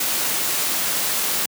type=noise; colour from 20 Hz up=white; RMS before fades=-22 dBFS; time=0-1.46 s; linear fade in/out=5 ms; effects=high-pass 150 Hz 12 dB/octave